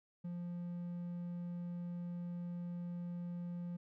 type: tone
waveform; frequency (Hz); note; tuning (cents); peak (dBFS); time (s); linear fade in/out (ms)
triangle; 174.61; F3; 0; -38; 0.24-3.77; 10
effects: none